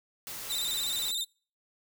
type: noise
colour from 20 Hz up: white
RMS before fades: -40 dBFS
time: 0.27-1.11 s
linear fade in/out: 0 ms
type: tone with vibrato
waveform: sawtooth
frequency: 3800 Hz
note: A#7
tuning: 33 cents sharp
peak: -27 dBFS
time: 0.49-1.25 s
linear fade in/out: 20 ms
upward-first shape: square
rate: 16 Hz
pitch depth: 68 cents each way
effects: noise-tail reverb RT60 0.4 s tail -26 dB re dry